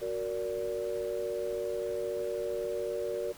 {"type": "chord", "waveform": "sine", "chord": "Gb augmented", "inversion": "none", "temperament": "equal with one note detuned", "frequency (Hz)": [370, 466.2, 578.9], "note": ["Gb4", "Bb4", "D5"], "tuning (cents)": [0, 0, -25], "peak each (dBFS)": [-36, -34, -35], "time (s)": [0.01, 3.33], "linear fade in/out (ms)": 20, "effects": ["tanh soft clip ceiling -22 dBFS", "pink hiss -51 dBFS RMS until 3.37 s"]}